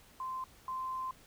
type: tone pair in turn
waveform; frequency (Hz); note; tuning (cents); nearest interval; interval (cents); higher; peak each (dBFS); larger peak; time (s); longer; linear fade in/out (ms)
sine; 1039 / 1039; C6 / C6; -12 / -12; unison; 0; neither; -36 / -35; second; 0.2-0.44 / 0.68-1.11; second; 2
effects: pink hiss -60 dBFS RMS until 1.26 s